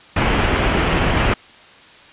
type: low-pass noise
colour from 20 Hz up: pink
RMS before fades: -17 dBFS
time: 0.16-1.34 s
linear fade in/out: 5 ms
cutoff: 3200 Hz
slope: 48 dB/octave
effects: white hiss -44 dBFS RMS until 2.12 s + resampled to 8000 Hz